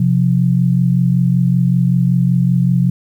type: tone pair together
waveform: sine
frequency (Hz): 130.81 / 176.08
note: C3 / F3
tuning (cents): 0 / +14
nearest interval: perfect fourth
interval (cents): 514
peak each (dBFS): -13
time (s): 0-2.9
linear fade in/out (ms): 5
effects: 8-bit